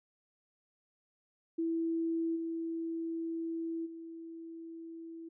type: tone with level steps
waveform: sine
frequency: 329.6 Hz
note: E4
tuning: in tune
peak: -30 / -34 / -43 dBFS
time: 1.58-5.29 s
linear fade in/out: 10 ms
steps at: 2.35 / 3.85 s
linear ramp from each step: 20 ms
effects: none